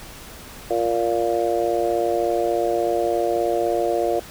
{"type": "harmonic tone", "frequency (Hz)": 116.54, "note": "A#2", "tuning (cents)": 0, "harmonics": [3, 4, 5, 6], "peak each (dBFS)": [-24, -24, -24, -24], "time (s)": [0.7, 4.2], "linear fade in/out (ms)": 10, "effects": ["pink hiss -40 dBFS RMS until 4.3 s"]}